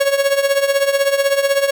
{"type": "tone with tremolo", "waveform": "45% pulse", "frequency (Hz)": 554.4, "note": "C#5", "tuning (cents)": 0, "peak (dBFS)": -10, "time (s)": [0, 1.71], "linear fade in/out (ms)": 10, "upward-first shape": "triangle", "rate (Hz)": 16, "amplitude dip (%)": 80, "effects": []}